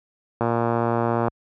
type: click train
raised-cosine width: 1 ms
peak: -8 dBFS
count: 103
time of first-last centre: 0.41-1.282 s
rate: 117 Hz
effects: high-pass 60 Hz 12 dB/octave